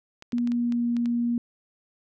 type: clicks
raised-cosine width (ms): 0.2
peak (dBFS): -25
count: 8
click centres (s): 0.224 / 0.322 / 0.383 / 0.474 / 0.519 / 0.723 / 0.967 / 1.058
type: tone with pitch glide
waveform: sine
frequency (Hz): 239.9 to 237.6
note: A#3 to A#3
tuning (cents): +50 to +33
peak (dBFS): -22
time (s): 0.33-1.38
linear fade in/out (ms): 2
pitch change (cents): -17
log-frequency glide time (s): 0.46-0.88
effects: none